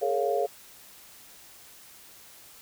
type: chord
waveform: sine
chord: Bb minor seventh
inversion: third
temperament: equal with one note detuned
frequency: 415.3 / 458.2 / 554.4 / 698.5 Hz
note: Ab4 / Bb4 / Db5 / F5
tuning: 0 / -30 / 0 / 0 cents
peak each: -29 / -30 / -29 / -29 dBFS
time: 0.01-0.47 s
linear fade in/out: 20 ms
effects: white hiss -51 dBFS RMS until 2.61 s